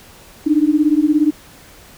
sine beating tone pair, 293.7 / 310.7 Hz, D4 / D#4, 0 / -2 cents, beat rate 17 Hz, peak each -14 dBFS, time 0.46-1.31 s, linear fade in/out 10 ms, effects pink hiss -43 dBFS RMS until 1.97 s

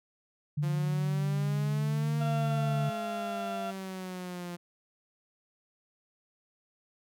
sine tone with vibrato, 147.2 Hz, D3, 4 cents sharp, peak -27 dBFS, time 0.57-2.9 s, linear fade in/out 10 ms, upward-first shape sine, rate 0.82 Hz, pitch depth 22 cents each way
sawtooth exponential two-way sweep, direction up then down, 173.6 to 233.1 to 173.6 Hz, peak -33 dBFS, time 0.62-4.57 s, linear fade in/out 20 ms, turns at 2.2 s
harmonic tone, 685 Hz, F5, 34 cents flat, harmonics 1 / 2 / 4 / 5, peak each -34 / -42 / -50 / -52 dBFS, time 2.2-3.72 s, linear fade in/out 20 ms
effects none

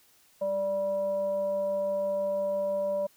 sine tone with frequency modulation, 585 Hz, D5, 7 cents flat, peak -26 dBFS, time 0.41-3.07 s, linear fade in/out 10 ms, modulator 388 Hz, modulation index 0.32, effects white hiss -62 dBFS RMS until 3.16 s

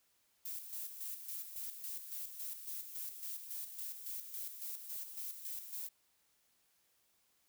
violet noise with tremolo, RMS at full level -43 dBFS, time 0.45-5.89 s, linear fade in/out 5 ms, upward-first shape square, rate 3.6 Hz, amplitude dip 55%, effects white hiss -75 dBFS RMS until 7.48 s

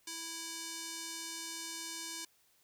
square tone with band-pass filter, 329.6 Hz, E4, in tune, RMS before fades -43 dBFS, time 0.07-2.25 s, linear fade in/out 5 ms, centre 6700 Hz, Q 1.2, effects white hiss -70 dBFS RMS until 2.63 s

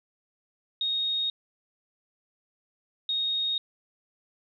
sine tone pair in turn, 3729 / 3729 Hz, A#7 / A#7, 0 / 0 cents, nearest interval unison, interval 0 cents, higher neither, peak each -25 dBFS, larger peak neither, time 0.81-1.3 / 3.09-3.58 s, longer neither, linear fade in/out 2 ms, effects none

